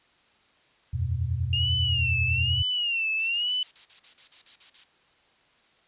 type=chord; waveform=sine; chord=E suspended second; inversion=none; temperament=equal; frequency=82.41 / 92.5 / 123.47 Hz; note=E2 / F#2 / B2; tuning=0 / 0 / 0 cents; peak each=-29 dBFS; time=0.93-2.63 s; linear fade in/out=10 ms
type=tone with vibrato; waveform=sine; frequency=2800 Hz; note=F7; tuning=4 cents sharp; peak=-24 dBFS; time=1.53-3.63 s; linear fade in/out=2 ms; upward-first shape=sine; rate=1.1 Hz; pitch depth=120 cents each way
type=noise bursts; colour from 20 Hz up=violet; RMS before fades=-36 dBFS; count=12; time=3.19-4.841 s; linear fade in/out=5 ms; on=100 ms; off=41 ms
effects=white hiss -62 dBFS RMS until 5.87 s + resampled to 8000 Hz